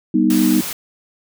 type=chord; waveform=sine; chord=G augmented; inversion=none; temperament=equal with one note detuned; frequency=196 / 243.1 / 311.1 Hz; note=G3 / B3 / D#4; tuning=0 / -27 / 0 cents; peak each=-18 / -16 / -15 dBFS; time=0.14-0.61 s; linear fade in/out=5 ms
type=noise; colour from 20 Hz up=white; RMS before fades=-26 dBFS; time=0.3-0.73 s; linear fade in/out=2 ms
effects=none